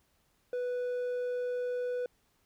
sine tone with hard clipping, 493.9 Hz, B4, in tune, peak -32 dBFS, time 0.53-2.06 s, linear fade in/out 2 ms, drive 3 dB, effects pink hiss -72 dBFS RMS until 2.45 s

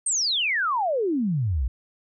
sine exponential sweep, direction down, 8870 to 55 Hz, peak -21 dBFS, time 0.06-1.68 s, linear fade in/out 5 ms, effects none

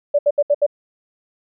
sine tone bursts, 580 Hz, D5, 22 cents flat, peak -11 dBFS, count 5, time 0.14-0.665 s, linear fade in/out 10 ms, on 49 ms, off 70 ms, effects none

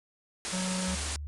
white low-pass noise, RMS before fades -36 dBFS, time 0.45-1.16 s, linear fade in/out 0 ms, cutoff 10000 Hz, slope 96 dB/octave
harmonic tone, 185 Hz, F#3, in tune, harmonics 1 / 3 / 5 / 7 / 9, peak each -31 / -41 / -45 / -48 / -50 dBFS, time 0.52-0.96 s, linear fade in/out 20 ms
sine tone, 73.42 Hz, D2, in tune, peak -35 dBFS, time 0.88-1.27 s, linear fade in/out 0 ms
effects none

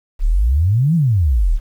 sine exponential two-way sweep, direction up then down, 31.43 to 174.61 to 31.43 Hz, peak -11 dBFS, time 0.19-1.6 s, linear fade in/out 50 ms, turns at 0.95 s, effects 8-bit

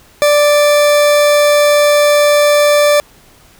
40% pulse tone, 587.3 Hz, D5, in tune, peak -6 dBFS, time 0.22-3 s, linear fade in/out 0 ms, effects pink hiss -45 dBFS RMS until 3.59 s

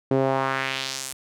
sawtooth tone with band-pass filter sweep, 133.7 Hz, C3, 38 cents sharp, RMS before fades -25 dBFS, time 0.11-1.13 s, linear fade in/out 2 ms, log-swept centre 370 to 10000 Hz, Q 1.6, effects none

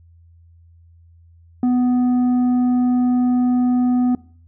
sine tone with tanh clipping, 248.3 Hz, B3, 9 cents sharp, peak -15 dBFS, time 1.63-4.15 s, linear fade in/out 2 ms, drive 6 dB, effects noise-tail reverb RT60 0.5 s tail -22 dB re dry + added 84 Hz sine -46 dBFS peak until 4.47 s

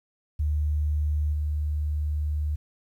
sine tone with level steps, 75 Hz, D2, 37 cents sharp, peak -22 / -24 dBFS, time 0.39-2.56 s, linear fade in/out 10 ms, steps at 1.32 s, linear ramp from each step 20 ms, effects 10-bit

